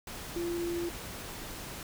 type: tone in noise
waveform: sine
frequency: 343.6 Hz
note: F4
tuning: 28 cents flat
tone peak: -31 dBFS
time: 0.36-0.89 s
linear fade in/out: 2 ms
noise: pink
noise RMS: -42 dBFS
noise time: 0.07-1.83 s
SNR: +8 dB
effects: none